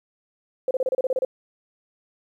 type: tone bursts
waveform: sine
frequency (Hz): 518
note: C5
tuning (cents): -17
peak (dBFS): -19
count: 10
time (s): 0.68-1.249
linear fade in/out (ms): 2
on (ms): 29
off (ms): 31
effects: 10-bit